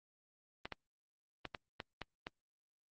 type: clicks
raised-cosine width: 0.3 ms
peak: -25 dBFS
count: 7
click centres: 0.655 / 0.723 / 1.453 / 1.548 / 1.802 / 2.017 / 2.269 s
effects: Opus 24 kbps